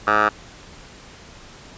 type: tone with band-pass filter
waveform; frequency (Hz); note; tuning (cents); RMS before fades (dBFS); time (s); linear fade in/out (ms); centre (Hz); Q
10% pulse; 105.9; G#2; +34; -17; 0.07-0.29; 5; 1200; 7.3
effects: pink hiss -43 dBFS RMS until 1.77 s + resampled to 16000 Hz